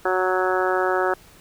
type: harmonic tone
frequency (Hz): 185.1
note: F#3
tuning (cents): +1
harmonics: 2 / 3 / 4 / 5 / 6 / 7 / 8 / 9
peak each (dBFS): -23 / -26 / -26 / -29 / -33 / -27 / -29 / -30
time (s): 0.05-1.14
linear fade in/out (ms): 5
effects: pink hiss -50 dBFS RMS until 1.4 s